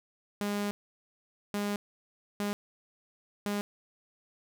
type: tone bursts at uneven times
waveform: sawtooth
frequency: 204.6 Hz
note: G#3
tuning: 26 cents flat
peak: -26 dBFS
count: 4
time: 0.41-0.71 / 1.54-1.76 / 2.4-2.53 / 3.46-3.61 s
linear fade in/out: 0 ms
effects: none